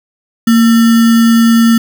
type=tone with sample-and-hold; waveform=sine; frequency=230 Hz; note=A#3; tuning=23 cents flat; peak=-4 dBFS; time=0.47-1.78 s; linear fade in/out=5 ms; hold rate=1575 Hz; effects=none